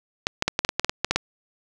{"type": "clicks", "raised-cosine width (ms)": 0.2, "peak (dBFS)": -3, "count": 12, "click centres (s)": [0.269, 0.424, 0.48, 0.591, 0.649, 0.691, 0.796, 0.846, 0.895, 1.046, 1.11, 1.16], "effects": []}